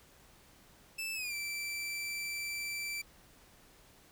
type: tone with pitch glide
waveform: sawtooth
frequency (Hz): 2637 to 2336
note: E7 to D7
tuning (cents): 0 to -10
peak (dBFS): -33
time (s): 0.98-3.02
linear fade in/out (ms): 10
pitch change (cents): -210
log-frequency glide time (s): 1.14-1.34
effects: pink hiss -61 dBFS RMS until 4.11 s